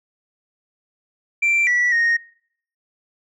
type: tone with pitch steps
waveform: sine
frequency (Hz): 2352 / 1951 / 1860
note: D7 / B6 / A#6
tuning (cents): +2 / -22 / -4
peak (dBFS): -13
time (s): 1.42-2.17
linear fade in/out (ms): 10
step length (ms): 250
effects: noise-tail reverb RT60 0.6 s tail -23 dB re dry + tanh soft clip ceiling -13 dBFS